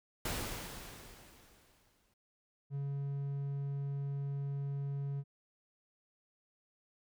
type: noise with exponential decay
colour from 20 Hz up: pink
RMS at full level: -36 dBFS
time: 0.25-2.14 s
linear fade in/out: 5 ms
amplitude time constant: 410 ms
type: tone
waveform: triangle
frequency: 140 Hz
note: C#3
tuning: 18 cents sharp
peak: -33 dBFS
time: 2.7-5.24 s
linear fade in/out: 50 ms
effects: none